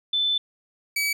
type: tone pair in turn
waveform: sine / sawtooth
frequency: 3520 / 2283 Hz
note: A7 / D7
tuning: 0 / -50 cents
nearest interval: perfect fifth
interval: 750 cents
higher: first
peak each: -20 / -19 dBFS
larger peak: second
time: 0.13-0.38 / 0.96-1.13 s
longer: first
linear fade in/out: 5 ms
effects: none